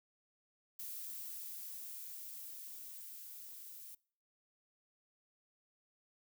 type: noise with level ramp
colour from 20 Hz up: violet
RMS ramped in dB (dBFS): -45 to -52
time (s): 0.79-3.95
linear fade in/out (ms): 5
effects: noise-tail reverb RT60 0.5 s tail -24 dB re dry